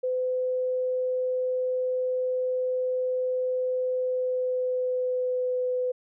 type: tone with pitch glide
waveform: sine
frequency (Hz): 508 to 502.5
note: B4 to B4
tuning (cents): +49 to +30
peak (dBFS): -24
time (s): 0.03-5.92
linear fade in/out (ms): 10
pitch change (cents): -19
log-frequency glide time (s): 3.95-5.66
effects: none